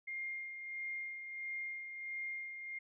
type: tone with tremolo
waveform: sine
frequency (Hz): 2119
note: C7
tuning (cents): +21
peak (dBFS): -38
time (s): 0.07-2.79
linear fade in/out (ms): 10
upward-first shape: sine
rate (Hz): 1.5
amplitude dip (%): 50
effects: none